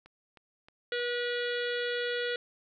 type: click train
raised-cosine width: 0.3 ms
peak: -37 dBFS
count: 4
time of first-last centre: 0.06-0.998 s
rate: 3.2 Hz
type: harmonic tone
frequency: 483.8 Hz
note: B4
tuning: 36 cents flat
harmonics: 1 / 3 / 4 / 5 / 6 / 7 / 8 / 9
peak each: -32 / -36 / -39 / -46 / -43 / -40 / -46 / -48 dBFS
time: 0.92-2.36 s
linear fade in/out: 2 ms
effects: none